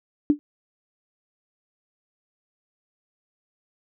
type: tone with exponential decay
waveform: sine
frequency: 293.7 Hz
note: D4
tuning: in tune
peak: -10 dBFS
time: 0.3-0.39 s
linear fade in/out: 0 ms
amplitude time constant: 19 ms
effects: none